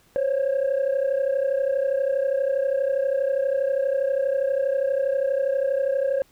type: tone pair together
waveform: sine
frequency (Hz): 522 / 554.4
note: C5 / C#5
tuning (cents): -4 / 0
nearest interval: minor second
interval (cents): 104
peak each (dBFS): -22 / -20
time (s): 0.16-6.22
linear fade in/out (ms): 0
effects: tanh soft clip ceiling -17 dBFS + pink hiss -59 dBFS RMS until 6.31 s